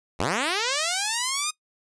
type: linear sweep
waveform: 5% pulse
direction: up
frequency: 67 to 1245 Hz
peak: -12 dBFS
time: 0.19-1.51 s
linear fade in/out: 10 ms
effects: noise-tail reverb RT60 0.1 s tail -20 dB re dry + resampled to 22050 Hz